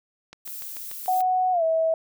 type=click train; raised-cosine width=0.2 ms; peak=-24 dBFS; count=7; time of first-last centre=0.33-1.206 s; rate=6.85 Hz
type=noise; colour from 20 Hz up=violet; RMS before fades=-36 dBFS; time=0.45-1.22 s; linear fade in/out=10 ms
type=tone with pitch glide; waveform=sine; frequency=740 to 647.9 Hz; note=F#5 to E5; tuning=0 to -30 cents; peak=-19 dBFS; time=1.08-1.94 s; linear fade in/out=2 ms; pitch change=-230 cents; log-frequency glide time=1.52-1.63 s
effects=none